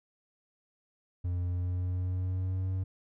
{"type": "tone with pitch glide", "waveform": "triangle", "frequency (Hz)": [88.8, 93.92], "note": ["F2", "F#2"], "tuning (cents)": [29, 26], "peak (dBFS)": -27, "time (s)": [1.24, 2.84], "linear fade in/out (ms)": 10, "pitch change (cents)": 97, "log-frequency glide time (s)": [1.47, 2.7], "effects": []}